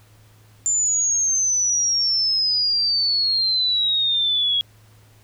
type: exponential sweep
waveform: sine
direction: down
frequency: 7190 to 3308 Hz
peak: -17 dBFS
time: 0.66-4.61 s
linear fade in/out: 0 ms
effects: added 107 Hz sine -50 dBFS peak until 5.23 s + pink hiss -56 dBFS RMS until 5.23 s